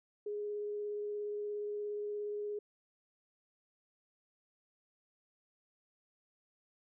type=tone with vibrato; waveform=sine; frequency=415.3 Hz; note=G#4; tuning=in tune; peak=-36 dBFS; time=0.26-2.59 s; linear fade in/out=5 ms; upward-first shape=triangle; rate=17 Hz; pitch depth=11 cents each way; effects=none